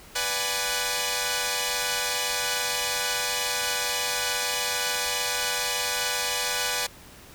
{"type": "chord", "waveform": "5% pulse", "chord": "G# half-diminished seventh", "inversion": "first", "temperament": "equal", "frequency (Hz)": [493.9, 587.3, 740, 830.6], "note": ["B4", "D5", "F#5", "G#5"], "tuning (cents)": [0, 0, 0, 0], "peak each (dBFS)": [-18, -20, -22, -18], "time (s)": [0.15, 6.87], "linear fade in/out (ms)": 10, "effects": ["pink hiss -48 dBFS RMS until 7.34 s"]}